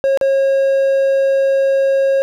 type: tone with dropouts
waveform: triangle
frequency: 543 Hz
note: C#5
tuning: 36 cents flat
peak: -9 dBFS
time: 0.04-2.22 s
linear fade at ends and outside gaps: 0 ms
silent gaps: 0.174-0.212 s
effects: none